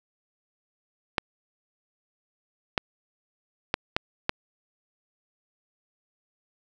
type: clicks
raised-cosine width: 0.3 ms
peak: -6 dBFS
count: 5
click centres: 1.182 / 2.778 / 3.741 / 3.965 / 4.294 s
effects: none